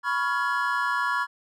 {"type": "chord", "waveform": "triangle", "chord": "C# dominant seventh", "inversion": "third", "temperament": "equal with one note detuned", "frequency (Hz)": [987.8, 1108.7, 1396.9, 1688.3], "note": ["B5", "C#6", "E#6", "G#6"], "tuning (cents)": [0, 0, 0, 28], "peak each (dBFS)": -27, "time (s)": [0.03, 1.27], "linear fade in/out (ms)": 50, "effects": []}